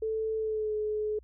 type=tone with pitch glide; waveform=sine; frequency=440 to 425.7 Hz; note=A4 to G#4; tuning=0 to +43 cents; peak=-28 dBFS; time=0.02-1.19 s; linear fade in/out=5 ms; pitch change=-57 cents; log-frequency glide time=0.37-0.75 s; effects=added 60 Hz sine -53 dBFS peak until 1.23 s